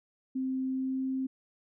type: tone with pitch glide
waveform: sine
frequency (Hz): 261.6 to 263.3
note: C4 to C4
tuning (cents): 0 to +11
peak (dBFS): -29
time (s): 0.35-1.27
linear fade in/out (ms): 10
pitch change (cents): +11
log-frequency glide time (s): 0.65-1.03
effects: none